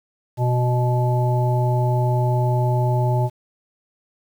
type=harmonic tone; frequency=123.47 Hz; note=B2; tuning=in tune; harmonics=1 / 3 / 5 / 7; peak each=-17 / -28 / -27 / -26 dBFS; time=0.37-3.3 s; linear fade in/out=50 ms; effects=8-bit